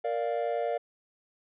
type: chord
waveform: triangle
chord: Bb major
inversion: none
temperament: equal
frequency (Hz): 466.2 / 587.3 / 698.5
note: Bb4 / D5 / F5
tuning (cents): 0 / 0 / 0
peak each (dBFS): -30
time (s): 0.04-0.78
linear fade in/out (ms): 10
effects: resampled to 8000 Hz